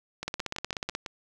two click trains, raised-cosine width 0.2 ms, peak -18 / -14 dBFS, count 6 / 12, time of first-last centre 0.23-1.062 / 0.28-0.951 s, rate 6.01 / 16.4 Hz, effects none

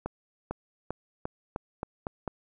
accelerating click train, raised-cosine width 1 ms, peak -18 dBFS, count 8, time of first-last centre 0.06-2.277 s, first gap 450 ms, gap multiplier 0.88, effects none

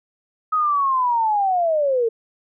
sine linear sweep, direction down, 1272 to 442.7 Hz, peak -16 dBFS, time 0.52-2.09 s, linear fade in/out 10 ms, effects none

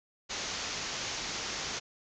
white low-pass noise, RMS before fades -37 dBFS, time 0.29-1.8 s, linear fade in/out 20 ms, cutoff 6900 Hz, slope 96 dB/octave, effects none

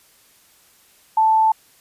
sine tone, 880 Hz, A5, in tune, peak -12 dBFS, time 1.17-1.52 s, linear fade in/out 5 ms, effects white hiss -54 dBFS RMS until 1.8 s + resampled to 32000 Hz

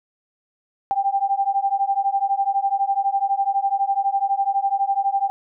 sine beating tone pair, 784 / 796 Hz, G5 / G5, 0 / +26 cents, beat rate 12 Hz, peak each -21 dBFS, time 0.91-5.3 s, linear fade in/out 0 ms, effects none

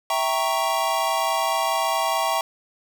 square chord, E diminished seventh, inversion none, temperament equal, 659.3 / 784 / 932.3 / 1108.7 Hz, E5 / G5 / Bb5 / Db6, 0 / 0 / 0 / 0 cents, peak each -27 dBFS, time 0.1-2.41 s, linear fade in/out 2 ms, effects 8-bit

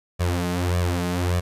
sawtooth tone with flanger, 88.4 Hz, F2, 22 cents sharp, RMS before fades -23 dBFS, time 0.19-1.41 s, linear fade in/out 20 ms, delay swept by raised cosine 1.7 to 4.8 ms, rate 1.7 Hz, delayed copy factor +0.85, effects resampled to 32000 Hz + 9-bit

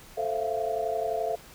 sine chord, F major seventh, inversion first, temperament equal with one note detuned, 440 / 523.3 / 666.9 / 698.5 Hz, A4 / C5 / E5 / F5, 0 / 0 / +20 / 0 cents, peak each -32 / -35 / -30 / -32 dBFS, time 0.17-1.36 s, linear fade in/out 10 ms, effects pink hiss -50 dBFS RMS until 1.54 s

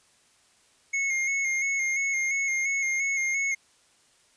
square tone with vibrato, 2160 Hz, C#7, 45 cents flat, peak -25 dBFS, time 0.93-3.55 s, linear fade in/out 10 ms, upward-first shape square, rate 2.9 Hz, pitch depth 29 cents each way, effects white hiss -62 dBFS RMS until 4.36 s + resampled to 22050 Hz

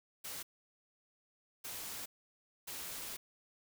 white noise bursts at uneven times, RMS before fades -44 dBFS, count 3, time 0.24-0.43 / 1.64-2.06 / 2.67-3.17 s, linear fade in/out 10 ms, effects none

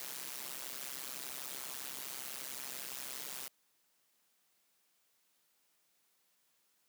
white noise with amplitude modulation, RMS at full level -40 dBFS, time 0-3.48 s, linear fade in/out 2 ms, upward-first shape sine, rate 132 Hz, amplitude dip 95%, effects white hiss -75 dBFS RMS until 6.88 s + high-pass 150 Hz 12 dB/octave

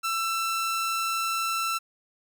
sawtooth tone, 1336 Hz, E6, 23 cents sharp, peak -22 dBFS, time 0.03-1.79 s, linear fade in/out 20 ms, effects none

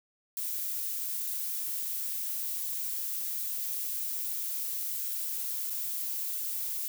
violet noise with dropouts, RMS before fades -34 dBFS, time 0.37-6.88 s, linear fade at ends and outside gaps 1 ms, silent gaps 5.699-5.703 s, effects none

